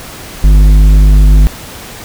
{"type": "tone with tanh clipping", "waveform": "sine", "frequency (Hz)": 50.4, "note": "G1", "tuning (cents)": 49, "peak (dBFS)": -3, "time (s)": [0.44, 1.47], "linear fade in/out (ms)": 0, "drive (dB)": 10, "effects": ["pink hiss -28 dBFS RMS until 2.04 s"]}